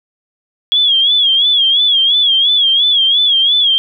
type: tone with vibrato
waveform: sine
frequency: 3322 Hz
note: G#7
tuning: in tune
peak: -8 dBFS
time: 0.72-3.78 s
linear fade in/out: 0 ms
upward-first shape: sine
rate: 2.9 Hz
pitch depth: 97 cents each way
effects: none